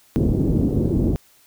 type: low-pass noise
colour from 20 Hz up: white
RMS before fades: -19 dBFS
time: 0.16-1.16 s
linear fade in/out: 0 ms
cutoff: 330 Hz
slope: 24 dB/octave
effects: white hiss -55 dBFS RMS until 1.46 s